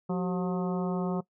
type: harmonic tone with a mistuned harmonic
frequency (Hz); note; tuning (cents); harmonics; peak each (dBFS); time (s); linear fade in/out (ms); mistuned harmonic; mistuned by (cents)
179.7; F3; +50; 1 / 2 / 3 / 4 / 5 / 6 / 7; -28 / -34 / -38 / -40 / -42 / -44 / -45; 0.09-1.21; 10; 2; +93
effects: noise-tail reverb RT60 0.1 s tail -20 dB re dry